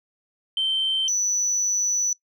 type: tone pair in turn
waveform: sine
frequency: 3111 / 5951 Hz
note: G7 / F#8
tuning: -14 / +9 cents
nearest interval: major seventh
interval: 1123 cents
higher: second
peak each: -19 dBFS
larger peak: neither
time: 0.57-1.08 / 1.08-2.13 s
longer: second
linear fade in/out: 2 ms
effects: noise-tail reverb RT60 0.1 s tail -19 dB re dry + tanh soft clip ceiling -16 dBFS